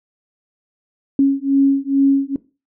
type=beating tone pair; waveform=sine; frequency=273.9 / 276.2 Hz; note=C#4 / C#4; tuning=-21 / -6 cents; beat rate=2.3 Hz; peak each=-15 dBFS; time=1.19-2.36 s; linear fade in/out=2 ms; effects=noise-tail reverb RT60 0.3 s tail -18 dB re dry